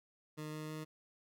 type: tone with pitch steps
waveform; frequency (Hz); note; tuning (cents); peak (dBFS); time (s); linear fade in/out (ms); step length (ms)
20% pulse; 153.3 / 154.37 / 155.44; D#3 / D#3 / D#3; -25 / -13 / -1; -37; 0.37-0.85; 20; 160
effects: none